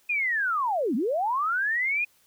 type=linear two-way sweep; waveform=sine; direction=down then up; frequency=2493 to 202.6 to 2493 Hz; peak=-23 dBFS; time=0.09-2.05 s; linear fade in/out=10 ms; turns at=0.95 s; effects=white hiss -63 dBFS RMS until 2.26 s